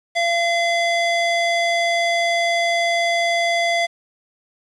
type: tone with band-pass filter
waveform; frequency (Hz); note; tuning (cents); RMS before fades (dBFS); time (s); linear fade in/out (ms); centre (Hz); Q
square; 683; F5; -39; -19; 0.15-3.87; 20; 2200; 0.72
effects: resampled to 22050 Hz + 7-bit